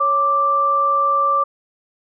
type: tone pair together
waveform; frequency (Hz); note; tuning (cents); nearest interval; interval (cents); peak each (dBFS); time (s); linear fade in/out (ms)
sine; 554.4 / 1174.7; C#5 / D6; 0 / 0; octave + minor second; 1300; -24 / -14; 0-1.44; 10
effects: none